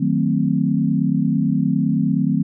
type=chord; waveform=sine; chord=D# diminished seventh; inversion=none; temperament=equal with one note detuned; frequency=155.56 / 185 / 224.2 / 261.6 Hz; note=D#3 / F#3 / A3 / C4; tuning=0 / 0 / +33 / 0 cents; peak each=-21 dBFS; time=0-2.43 s; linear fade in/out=10 ms; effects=none